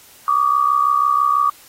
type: tone pair together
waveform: sine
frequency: 1146 / 1212.1 Hz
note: D6 / D#6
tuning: -43 / -46 cents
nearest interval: minor second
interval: 97 cents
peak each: -15 / -17 dBFS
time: 0.28-1.5 s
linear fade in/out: 2 ms
effects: white hiss -46 dBFS RMS until 1.68 s + AAC 48 kbps